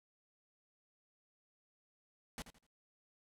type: noise with echo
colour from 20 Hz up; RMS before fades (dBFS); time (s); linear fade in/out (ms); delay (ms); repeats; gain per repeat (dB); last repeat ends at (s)
pink; -44; 2.38-2.42; 0; 82; 3; -11; 2.666
effects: noise-tail reverb RT60 0.1 s tail -25 dB re dry + low-pass 11000 Hz 12 dB/octave